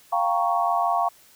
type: chord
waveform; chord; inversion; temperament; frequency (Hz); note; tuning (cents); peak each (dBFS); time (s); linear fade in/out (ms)
sine; G half-diminished seventh; third; equal; 698.5 / 784 / 932.3 / 1108.7; F5 / G5 / Bb5 / Db6; 0 / 0 / 0 / 0; -23 / -27 / -27 / -25; 0.12-1.09; 10
effects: white hiss -54 dBFS RMS until 1.35 s